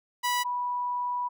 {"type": "tone pair in turn", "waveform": ["sawtooth", "sine"], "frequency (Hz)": [981, 981], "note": ["B5", "B5"], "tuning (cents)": [-12, -12], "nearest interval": "unison", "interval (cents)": 0, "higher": "neither", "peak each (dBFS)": [-21, -27], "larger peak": "first", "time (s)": [[0.23, 0.44], [0.44, 1.29]], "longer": "second", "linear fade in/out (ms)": 20, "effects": []}